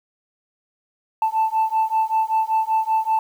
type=beating tone pair; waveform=sine; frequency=880 / 885.2 Hz; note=A5 / A5; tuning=0 / +10 cents; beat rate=5.2 Hz; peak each=-19 dBFS; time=1.22-3.19 s; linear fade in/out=2 ms; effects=tanh soft clip ceiling -13 dBFS + 8-bit